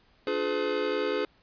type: chord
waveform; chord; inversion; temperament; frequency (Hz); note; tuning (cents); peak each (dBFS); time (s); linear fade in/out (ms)
square; D diminished seventh; none; just; 293.7 / 352.4 / 422.9 / 507.5; D4 / F4 / Ab4 / Cb5; 0 / +16 / +31 / +47; -36 / -36 / -30 / -32; 0.27-1.25; 2
effects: pink hiss -63 dBFS RMS until 1.42 s + resampled to 11025 Hz